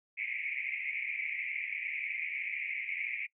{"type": "band-pass noise", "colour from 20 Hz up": "white", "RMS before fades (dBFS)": -37, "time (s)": [0.17, 3.27], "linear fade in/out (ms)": 20, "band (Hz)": [2100, 2400], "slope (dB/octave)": 96, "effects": ["noise-tail reverb RT60 0.1 s tail -22 dB re dry"]}